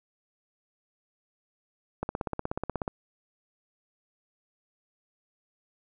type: click train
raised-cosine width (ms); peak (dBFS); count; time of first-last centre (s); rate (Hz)
1; -16; 15; 2.03-2.878; 16.5
effects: none